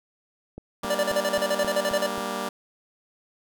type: click train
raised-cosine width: 2 ms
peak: -24 dBFS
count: 7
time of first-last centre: 0.58-2.18 s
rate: 3.75 Hz
type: chord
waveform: 10% pulse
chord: G minor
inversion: none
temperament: just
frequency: 196 / 235.2 / 294 Hz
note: G3 / Bb3 / D4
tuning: 0 / +16 / +2 cents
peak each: -24 / -24 / -30 dBFS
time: 0.83-2.49 s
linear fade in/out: 5 ms
type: tone bursts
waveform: square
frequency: 587.3 Hz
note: D5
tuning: in tune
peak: -22 dBFS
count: 14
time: 0.9-2.066 s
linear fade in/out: 5 ms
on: 48 ms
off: 38 ms
effects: none